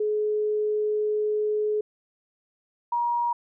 sine tone pair in turn, 423.9 / 951.6 Hz, G#4 / A#5, +35 / +35 cents, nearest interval octave + major second, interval 1400 cents, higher second, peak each -22 dBFS, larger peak neither, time 0-1.81 / 2.92-3.33 s, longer first, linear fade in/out 5 ms, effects none

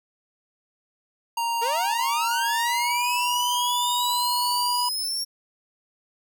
square tone with pitch glide, 932.3 to 977.5 Hz, A#5 to B5, 0 to -18 cents, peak -24 dBFS, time 1.37-4.89 s, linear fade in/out 5 ms, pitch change +82 cents, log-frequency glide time 2.51-3.09 s
sawtooth linear sweep, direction up, 434.5 to 5560 Hz, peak -23 dBFS, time 1.61-5.25 s, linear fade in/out 20 ms
effects none

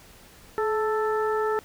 harmonic tone with a mistuned harmonic, 440.5 Hz, A4, 2 cents sharp, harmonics 1 / 2 / 3 / 4, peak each -24 / -30 / -30 / -36 dBFS, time 0.58-1.59 s, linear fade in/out 0 ms, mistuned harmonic 1, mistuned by -45 cents, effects pink hiss -51 dBFS RMS until 1.64 s

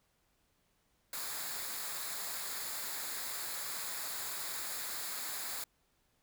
white noise with comb filter, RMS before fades -40 dBFS, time 1.13-5.64 s, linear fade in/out 2 ms, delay 0.34 ms, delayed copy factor -0.6, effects pink hiss -75 dBFS RMS until 6.22 s

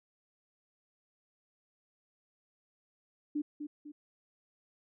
sine tone with echo, 296.2 Hz, D4, 15 cents sharp, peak -30 dBFS, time 3.35-3.42 s, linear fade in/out 10 ms, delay 250 ms, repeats 2, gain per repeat -7 dB, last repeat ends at 3.92 s, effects none

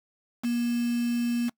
sine tone with quantisation, 238.3 Hz, A#3, 38 cents sharp, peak -24 dBFS, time 0.43-1.5 s, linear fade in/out 20 ms, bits 6, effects noise-tail reverb RT60 0.1 s tail -24 dB re dry

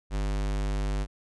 square tone, 49.99 Hz, G1, 35 cents sharp, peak -27 dBFS, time 0.1-1.07 s, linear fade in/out 50 ms, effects resampled to 22050 Hz

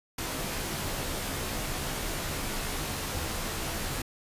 pink noise with comb filter, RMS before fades -33 dBFS, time 0.18-4.02 s, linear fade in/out 5 ms, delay 17 ms, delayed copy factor -0.6, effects resampled to 32000 Hz

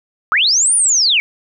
sine linear two-way sweep, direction up then down, 1126 to 9690 to 2165 Hz, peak -10 dBFS, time 0.32-1.2 s, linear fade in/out 0 ms, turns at 0.75 s, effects none

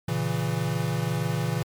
square chord, A# diminished, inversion none, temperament equal, 116.54 / 138.59 / 164.81 Hz, A#2 / C#3 / E3, 0 / 0 / 0 cents, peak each -30 / -30 / -29 dBFS, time 0.08-1.63 s, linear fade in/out 5 ms, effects MP3 96 kbps

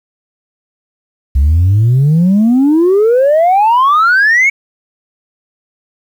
sine exponential sweep, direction up, 65.41 to 2246 Hz, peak -4 dBFS, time 1.35-4.5 s, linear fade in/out 10 ms, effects tanh soft clip ceiling -4 dBFS + 7-bit

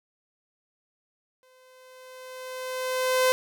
sawtooth tone with exponential growth, 513 Hz, C5, 34 cents flat, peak -14 dBFS, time 1.43-3.32 s, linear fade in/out 0 ms, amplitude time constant 410 ms, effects none

